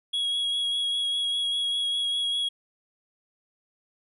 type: tone with vibrato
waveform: triangle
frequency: 3322 Hz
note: G#7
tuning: in tune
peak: -23 dBFS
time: 0.13-2.49 s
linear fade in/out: 10 ms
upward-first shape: sine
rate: 5 Hz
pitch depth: 14 cents each way
effects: resampled to 32000 Hz